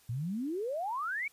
sine exponential sweep, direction up, 110 to 2335 Hz, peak -32 dBFS, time 0.09-1.28 s, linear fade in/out 5 ms, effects white hiss -63 dBFS RMS until 1.32 s + resampled to 32000 Hz

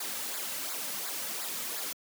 white noise with flanger, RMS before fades -36 dBFS, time 0-1.93 s, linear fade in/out 5 ms, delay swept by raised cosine 0.33 to 2.83 ms, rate 2.8 Hz, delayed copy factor -0.65, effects high-pass 200 Hz 12 dB/octave

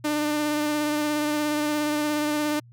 sawtooth tone with vibrato, 299.1 Hz, D4, 32 cents sharp, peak -19 dBFS, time 0.04-2.6 s, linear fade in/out 10 ms, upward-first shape sine, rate 17 Hz, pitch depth 19 cents each way, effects added 119 Hz sine -47 dBFS peak until 2.72 s

